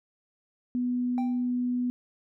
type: tone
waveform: sine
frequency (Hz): 246.9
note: B3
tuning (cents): 0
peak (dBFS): -25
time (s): 0.75-1.9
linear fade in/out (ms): 0
type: tone with exponential decay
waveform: triangle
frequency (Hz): 784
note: G5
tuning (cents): 0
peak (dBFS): -29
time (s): 1.18-1.51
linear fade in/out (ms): 0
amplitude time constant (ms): 71
effects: none